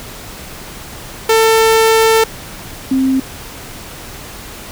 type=tone pair in turn; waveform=sawtooth / sine; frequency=446.6 / 264.2 Hz; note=A4 / C4; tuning=+26 / +17 cents; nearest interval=major sixth; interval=909 cents; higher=first; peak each=-4 / -10 dBFS; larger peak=first; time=1.29-2.24 / 2.91-3.2 s; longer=first; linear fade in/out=5 ms; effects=pink hiss -31 dBFS RMS until 4.71 s